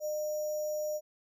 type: tone with sample-and-hold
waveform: sine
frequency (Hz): 606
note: D#5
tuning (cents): -46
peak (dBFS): -31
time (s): 0-1.01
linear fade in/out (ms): 50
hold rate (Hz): 6300
effects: none